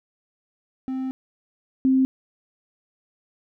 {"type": "tone pair in turn", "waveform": ["triangle", "sine"], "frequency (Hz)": [261.6, 262.9], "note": ["C4", "C4"], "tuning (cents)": [0, 8], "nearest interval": "unison", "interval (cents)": 8, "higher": "second", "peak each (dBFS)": [-23, -15], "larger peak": "second", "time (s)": [[0.88, 1.11], [1.85, 2.05]], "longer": "first", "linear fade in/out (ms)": 0, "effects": []}